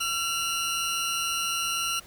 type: tone pair together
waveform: 20% pulse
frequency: 1357 / 2875 Hz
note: E6 / F7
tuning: +50 / +50 cents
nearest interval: octave + minor second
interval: 1300 cents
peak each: -24 / -24 dBFS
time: 0-2 s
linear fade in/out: 10 ms
effects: pink hiss -51 dBFS RMS until 2.06 s